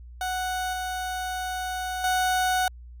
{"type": "tone with level steps", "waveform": "30% pulse", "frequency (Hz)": 740, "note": "F#5", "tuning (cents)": 0, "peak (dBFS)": [-24, -26, -19], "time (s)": [0.21, 2.68], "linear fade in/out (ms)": 2, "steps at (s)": [0.73, 2.04], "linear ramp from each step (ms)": 2, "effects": ["added 60 Hz sine -41 dBFS peak until 3 s"]}